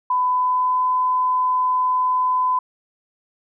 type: tone with pitch glide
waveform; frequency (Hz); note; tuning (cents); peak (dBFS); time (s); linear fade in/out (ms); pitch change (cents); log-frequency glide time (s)
sine; 1002 to 1010.1; B5 to B5; +25 to +39; -16; 0.1-2.59; 5; +14; 0.29-0.83
effects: none